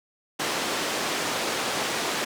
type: band-pass noise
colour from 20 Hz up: pink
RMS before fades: -28 dBFS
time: 0.39-2.25 s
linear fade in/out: 10 ms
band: 310 to 7500 Hz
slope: 12 dB/octave
effects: none